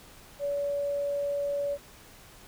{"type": "tone", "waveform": "sine", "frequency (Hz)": 570, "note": "C#5", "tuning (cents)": 48, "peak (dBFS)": -27, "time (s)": [0.39, 1.78], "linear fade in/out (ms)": 50, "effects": ["pink hiss -52 dBFS RMS until 2.47 s"]}